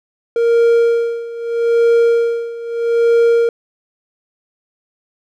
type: tone with tremolo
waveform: triangle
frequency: 466.2 Hz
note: A#4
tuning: in tune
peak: -6 dBFS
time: 0.36-3.49 s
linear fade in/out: 2 ms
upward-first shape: sine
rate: 0.79 Hz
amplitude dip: 85%
effects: none